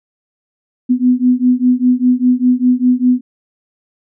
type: beating tone pair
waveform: sine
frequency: 247.5 / 252.5 Hz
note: B3 / B3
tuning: +4 / +39 cents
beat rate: 5 Hz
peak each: -12 dBFS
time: 0.89-3.21 s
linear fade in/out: 20 ms
effects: none